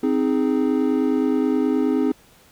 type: chord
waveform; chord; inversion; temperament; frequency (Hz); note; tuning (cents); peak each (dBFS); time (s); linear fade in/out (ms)
triangle; Ab major; first; equal; 261.6 / 311.1 / 415.3; C4 / Eb4 / Ab4; 0 / 0 / 0; -18 / -20 / -22; 0.03-2.12; 5
effects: pink hiss -53 dBFS RMS until 2.51 s